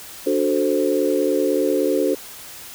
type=chord; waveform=sine; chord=D dominant seventh; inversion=none; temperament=equal; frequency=293.7 / 370 / 440 / 523.3 Hz; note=D4 / F#4 / A4 / C5; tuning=0 / 0 / 0 / 0 cents; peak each=-22 dBFS; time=0.26-2.15 s; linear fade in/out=10 ms; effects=white hiss -38 dBFS RMS until 2.74 s